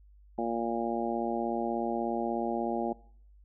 harmonic tone, 116.54 Hz, A#2, in tune, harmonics 2 / 3 / 4 / 5 / 6 / 7, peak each -34 / -34 / -39 / -37 / -36 / -36 dBFS, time 0.38-2.93 s, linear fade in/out 5 ms, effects noise-tail reverb RT60 0.6 s tail -22 dB re dry + added 50 Hz sine -54 dBFS peak until 3.44 s

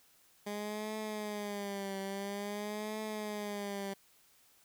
15% pulse tone with vibrato, 205 Hz, G#3, 22 cents flat, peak -31 dBFS, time 0.46-3.94 s, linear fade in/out 10 ms, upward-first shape triangle, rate 0.49 Hz, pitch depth 99 cents each way, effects white hiss -66 dBFS RMS until 4.64 s

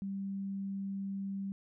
sine tone, 196 Hz, G3, in tune, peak -35 dBFS, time 0.02-1.52 s, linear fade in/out 0 ms, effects none

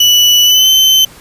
35% pulse tone with pitch glide, 2960 to 3073 Hz, F#7 to G7, 0 to -35 cents, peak -3 dBFS, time 0-1.05 s, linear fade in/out 5 ms, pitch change +65 cents, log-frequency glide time 0.44-0.69 s, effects pink hiss -37 dBFS RMS until 1.2 s + resampled to 32000 Hz

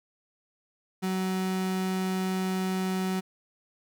35% pulse tone, 187.4 Hz, F#3, 22 cents sharp, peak -25 dBFS, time 1.02-3.21 s, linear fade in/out 20 ms, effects none

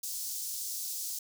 pink high-pass noise, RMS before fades -37 dBFS, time 0.03-1.19 s, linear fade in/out 5 ms, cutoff 5300 Hz, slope 24 dB/octave, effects none

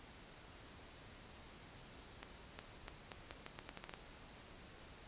accelerating click train, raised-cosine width 0.3 ms, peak -30 dBFS, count 12, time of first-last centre 2.23-3.938 s, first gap 360 ms, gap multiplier 0.81, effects pink hiss -57 dBFS RMS until 5.07 s + resampled to 8000 Hz

